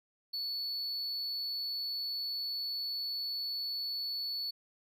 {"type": "tone", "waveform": "triangle", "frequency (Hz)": 4435, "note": "C#8", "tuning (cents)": 0, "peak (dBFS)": -33, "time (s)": [0.33, 4.51], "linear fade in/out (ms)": 10, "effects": []}